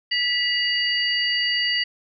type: tone cluster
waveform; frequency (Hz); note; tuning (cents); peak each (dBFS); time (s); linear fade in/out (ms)
sine; 1964 / 2873 / 4627; B6 / F7 / D8; -10 / +48 / -27; -24; 0.11-1.84; 10
effects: none